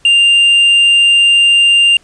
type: tone with tanh clipping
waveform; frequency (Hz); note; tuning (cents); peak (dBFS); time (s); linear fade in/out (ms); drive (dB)
sine; 2794; F7; 0; -6; 0.05-1.97; 2; 3
effects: pink hiss -49 dBFS RMS until 2.03 s + resampled to 22050 Hz